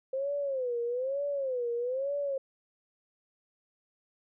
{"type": "tone with vibrato", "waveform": "sine", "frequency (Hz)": 520, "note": "C5", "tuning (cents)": -11, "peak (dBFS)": -29, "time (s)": [0.13, 2.38], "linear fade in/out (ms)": 5, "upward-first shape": "sine", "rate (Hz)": 1.1, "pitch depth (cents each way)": 170, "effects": []}